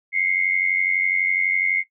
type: tone pair together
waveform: sine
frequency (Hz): 2087 / 2179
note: C7 / C#7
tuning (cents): -5 / -30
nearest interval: minor second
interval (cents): 75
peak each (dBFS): -21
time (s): 0.12-1.84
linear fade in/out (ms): 50
effects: noise-tail reverb RT60 0.1 s tail -17 dB re dry